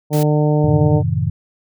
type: harmonic tone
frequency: 150 Hz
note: D3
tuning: 37 cents sharp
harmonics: 1 / 2 / 3 / 4 / 5 / 6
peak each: -14 / -20 / -20 / -22 / -27 / -30 dBFS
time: 0.1-1.03 s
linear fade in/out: 50 ms
type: noise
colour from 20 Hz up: white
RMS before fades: -30 dBFS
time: 0.13-0.23 s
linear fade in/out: 0 ms
type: chord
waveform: sine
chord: F# diminished seventh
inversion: none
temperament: just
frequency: 92.5 / 111 / 133.2 / 159.84 Hz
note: F#2 / A2 / C3 / Eb3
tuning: 0 / +16 / +31 / +47 cents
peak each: -21 dBFS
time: 0.64-1.3 s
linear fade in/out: 5 ms
effects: none